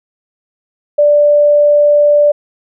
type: tone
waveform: sine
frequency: 587.3 Hz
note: D5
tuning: in tune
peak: -5 dBFS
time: 0.98-2.32 s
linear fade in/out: 10 ms
effects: none